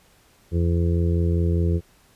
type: harmonic tone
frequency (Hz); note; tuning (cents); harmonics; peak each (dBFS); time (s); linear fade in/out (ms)
85; F2; -46; 1 / 2 / 3 / 4 / 5 / 6; -19 / -25 / -39 / -29 / -31 / -37; 0.51-1.81; 50
effects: pink hiss -57 dBFS RMS until 2.15 s + resampled to 32000 Hz